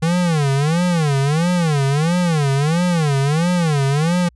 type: tone with vibrato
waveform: square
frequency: 156.4 Hz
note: D#3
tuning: 9 cents sharp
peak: -15 dBFS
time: 0.02-4.29 s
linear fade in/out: 10 ms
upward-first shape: sine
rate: 1.5 Hz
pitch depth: 240 cents each way
effects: added 60 Hz sine -49 dBFS peak until 4.35 s + resampled to 24000 Hz